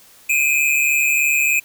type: tone pair together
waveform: square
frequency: 2406 / 2549 Hz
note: D7 / D#7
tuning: +41 / +41 cents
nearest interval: minor second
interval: 100 cents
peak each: -18 / -18 dBFS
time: 0.29-1.6 s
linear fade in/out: 10 ms
effects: white hiss -48 dBFS RMS until 1.64 s